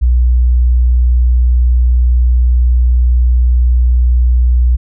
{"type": "tone", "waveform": "sine", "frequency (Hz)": 61, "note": "B1", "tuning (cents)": -21, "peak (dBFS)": -6, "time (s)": [0.01, 4.77], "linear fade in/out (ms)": 20, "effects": []}